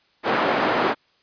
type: band-pass noise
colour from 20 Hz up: white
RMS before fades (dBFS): -21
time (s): 0.23-0.95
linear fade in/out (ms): 50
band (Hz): 240 to 1200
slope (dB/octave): 12
effects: white hiss -62 dBFS RMS until 1.22 s + resampled to 11025 Hz